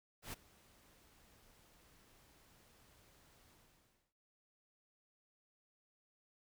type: noise with ADSR envelope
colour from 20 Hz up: pink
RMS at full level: -44 dBFS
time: 0.22-4.14 s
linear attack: 110 ms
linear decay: 16 ms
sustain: -23 dB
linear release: 640 ms
effects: noise-tail reverb RT60 0.5 s tail -24 dB re dry